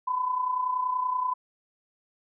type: tone with amplitude modulation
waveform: sine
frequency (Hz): 1007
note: B5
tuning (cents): +33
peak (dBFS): -22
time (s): 0.07-1.34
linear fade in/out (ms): 10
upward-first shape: sine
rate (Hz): 30.5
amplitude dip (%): 60
effects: none